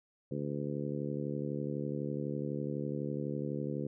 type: harmonic tone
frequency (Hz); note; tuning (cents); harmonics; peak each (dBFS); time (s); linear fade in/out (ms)
72; D2; -34; 2 / 3 / 4 / 5 / 6 / 7; -38 / -40 / -41 / -42 / -43 / -43; 0.31-3.87; 5
effects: none